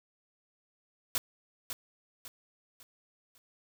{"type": "noise with echo", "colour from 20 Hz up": "white", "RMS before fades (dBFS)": -30, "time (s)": [1.15, 1.18], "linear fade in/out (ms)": 0, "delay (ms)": 550, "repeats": 4, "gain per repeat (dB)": -8, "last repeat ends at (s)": 3.38, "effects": []}